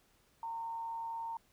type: tone with amplitude modulation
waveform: sine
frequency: 916 Hz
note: A#5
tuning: 31 cents flat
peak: -36 dBFS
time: 0.43-1.37 s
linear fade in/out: 2 ms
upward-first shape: sine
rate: 151 Hz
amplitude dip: 30%
effects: pink hiss -70 dBFS RMS until 1.52 s